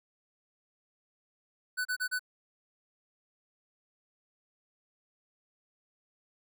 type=tone bursts; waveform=square; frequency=1496 Hz; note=F#6; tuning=19 cents sharp; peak=-30 dBFS; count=4; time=1.77-2.194 s; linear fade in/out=20 ms; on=82 ms; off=32 ms; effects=none